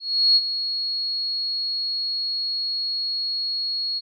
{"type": "tone with ADSR envelope", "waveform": "sine", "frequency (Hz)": 4320, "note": "C#8", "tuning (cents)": -45, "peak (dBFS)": -12, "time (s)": [0, 4.01], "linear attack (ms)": 360, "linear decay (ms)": 41, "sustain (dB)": -11, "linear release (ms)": 35, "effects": []}